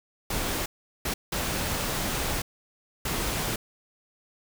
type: noise bursts at uneven times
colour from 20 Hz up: pink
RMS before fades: -29 dBFS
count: 4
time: 0.3-0.66 / 1.05-1.14 / 1.32-2.42 / 3.05-3.56 s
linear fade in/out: 5 ms
effects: none